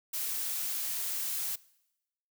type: noise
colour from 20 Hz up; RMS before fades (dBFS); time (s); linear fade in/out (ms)
blue; -34; 0.13-1.56; 10
effects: noise-tail reverb RT60 0.9 s tail -22 dB re dry